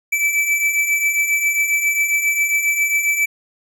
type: beating tone pair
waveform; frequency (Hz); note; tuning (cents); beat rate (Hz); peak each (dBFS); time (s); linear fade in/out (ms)
square; 2309 / 2316.4; D7 / D7; -30 / -24; 7.4; -24 / -17; 0.12-3.26; 10
effects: none